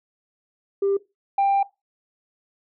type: tone pair in turn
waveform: sine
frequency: 396 / 792 Hz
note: G4 / G5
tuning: +18 / +18 cents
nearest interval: octave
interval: 1200 cents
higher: second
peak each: -17 / -14 dBFS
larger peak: second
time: 0.82-0.97 / 1.38-1.63 s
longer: second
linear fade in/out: 5 ms
effects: noise-tail reverb RT60 0.2 s tail -18 dB re dry + tanh soft clip ceiling -15 dBFS